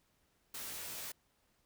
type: noise with comb filter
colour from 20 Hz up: white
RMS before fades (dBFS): -44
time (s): 0.54-1.12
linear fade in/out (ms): 5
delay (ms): 17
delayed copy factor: -0.95
effects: pink hiss -75 dBFS RMS until 1.65 s